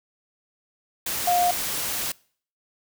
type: tone in noise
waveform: sine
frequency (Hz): 710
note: F5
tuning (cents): +28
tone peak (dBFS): -18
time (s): 1.27-1.51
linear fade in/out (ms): 5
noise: white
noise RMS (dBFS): -28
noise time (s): 1.06-2.12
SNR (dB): +7
effects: noise-tail reverb RT60 0.5 s tail -24 dB re dry